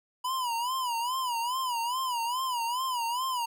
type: tone with vibrato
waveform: square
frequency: 984 Hz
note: B5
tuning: 7 cents flat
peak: -29 dBFS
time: 0.24-3.46 s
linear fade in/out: 10 ms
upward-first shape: sine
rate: 2.4 Hz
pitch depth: 120 cents each way
effects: none